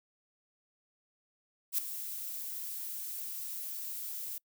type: noise with ADSR envelope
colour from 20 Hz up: violet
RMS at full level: -28 dBFS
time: 1.72-4.38 s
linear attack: 63 ms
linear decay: 4 ms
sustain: -12 dB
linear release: 3 ms
effects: noise-tail reverb RT60 0.1 s tail -26 dB re dry